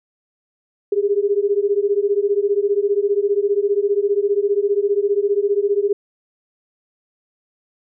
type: beating tone pair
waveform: sine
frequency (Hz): 398.1 / 413.1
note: G4 / G#4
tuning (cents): +27 / -9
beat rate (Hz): 15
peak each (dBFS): -18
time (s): 0.92-5.93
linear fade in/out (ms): 5
effects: none

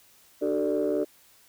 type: tone cluster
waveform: sine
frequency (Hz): 299.3 / 380.1 / 444.5 / 588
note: D4 / F#4 / A4 / D5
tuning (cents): +33 / +47 / +18 / +2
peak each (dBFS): -28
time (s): 0.41-1.05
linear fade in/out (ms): 20
effects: tanh soft clip ceiling -17 dBFS + white hiss -58 dBFS RMS until 1.48 s

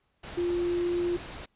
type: tone in noise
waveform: sine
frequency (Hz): 349.4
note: F4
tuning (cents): +1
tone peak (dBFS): -25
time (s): 0.37-1.17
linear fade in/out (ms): 10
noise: pink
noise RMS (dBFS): -41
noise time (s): 0.23-1.46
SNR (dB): +13
effects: pink hiss -73 dBFS RMS until 1.55 s + resampled to 8000 Hz

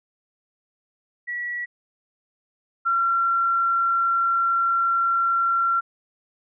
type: tone pair in turn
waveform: sine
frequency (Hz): 1935 / 1365.6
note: B6 / F6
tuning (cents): -36 / -39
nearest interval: tritone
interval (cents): 603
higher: first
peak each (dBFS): -26 / -18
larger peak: second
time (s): 1.27-1.66 / 2.85-5.81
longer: second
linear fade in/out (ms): 20
effects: none

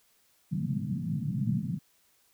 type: band-pass noise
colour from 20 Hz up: pink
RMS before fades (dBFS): -31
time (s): 0.51-1.79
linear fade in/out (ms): 20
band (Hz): 120 to 220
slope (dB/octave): 48
effects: white hiss -67 dBFS RMS until 2.33 s

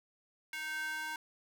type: tone with high-pass filter sweep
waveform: square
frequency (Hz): 311.1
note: D#4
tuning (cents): 0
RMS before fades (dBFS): -39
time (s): 0.53-1.16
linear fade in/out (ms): 2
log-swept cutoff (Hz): 1900 to 1200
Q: 4.1
effects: none

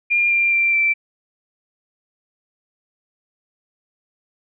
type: tone with pitch steps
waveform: sine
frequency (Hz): 2404 / 2382 / 2360 / 2338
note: D7 / D7 / D7 / D7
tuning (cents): +40 / +24 / +8 / -8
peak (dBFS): -14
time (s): 0.1-0.94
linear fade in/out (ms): 20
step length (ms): 210
effects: none

